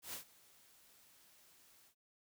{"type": "noise with ADSR envelope", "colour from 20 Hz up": "white", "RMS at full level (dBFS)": -44, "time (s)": [0.02, 1.95], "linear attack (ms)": 110, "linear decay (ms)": 110, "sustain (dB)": -22, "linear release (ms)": 84, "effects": []}